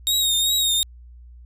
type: tone with vibrato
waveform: sawtooth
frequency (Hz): 3736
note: A#7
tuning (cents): +3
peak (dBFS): -15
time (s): 0.07-0.83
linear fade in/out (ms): 0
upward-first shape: triangle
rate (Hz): 2.6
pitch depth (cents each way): 57
effects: added 60 Hz sine -41 dBFS peak until 1.45 s